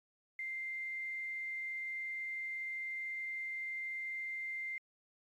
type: tone with quantisation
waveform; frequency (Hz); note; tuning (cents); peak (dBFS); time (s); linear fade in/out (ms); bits
sine; 2093; C7; 0; -38; 0.39-4.78; 2; 11
effects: AAC 32 kbps